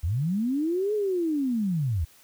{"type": "linear two-way sweep", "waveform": "sine", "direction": "up then down", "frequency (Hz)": [70.5, 430.9, 70.5], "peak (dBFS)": -23, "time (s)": [0.03, 2.05], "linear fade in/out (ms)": 10, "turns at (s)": 0.94, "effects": ["white hiss -56 dBFS RMS until 2.23 s"]}